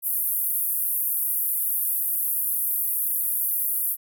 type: band-pass noise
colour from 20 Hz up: pink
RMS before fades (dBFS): -25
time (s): 0.02-3.97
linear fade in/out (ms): 50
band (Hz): 11000 to 16000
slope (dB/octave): 48
effects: none